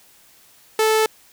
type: tone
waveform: sawtooth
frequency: 437.4 Hz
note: A4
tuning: 10 cents flat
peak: -11 dBFS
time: 0.79-1.06 s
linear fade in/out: 2 ms
effects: white hiss -52 dBFS RMS until 1.32 s